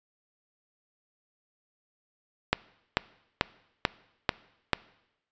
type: click train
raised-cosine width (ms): 0.3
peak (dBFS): -5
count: 6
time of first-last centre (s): 2.53-4.733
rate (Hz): 2.27
effects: noise-tail reverb RT60 0.9 s tail -21 dB re dry + resampled to 16000 Hz